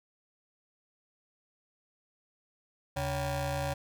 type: ring-modulated tone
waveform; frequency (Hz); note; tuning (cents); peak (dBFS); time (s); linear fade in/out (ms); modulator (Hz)
25% pulse; 212.3; G#3; +38; -24; 2.96-3.74; 10; 349
effects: none